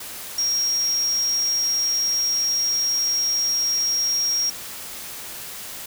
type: tone in noise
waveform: sine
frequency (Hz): 5600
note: F8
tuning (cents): +4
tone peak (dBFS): -19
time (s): 0.38-4.5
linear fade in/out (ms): 5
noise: white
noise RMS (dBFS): -35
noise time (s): 0-5.86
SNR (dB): +13
effects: none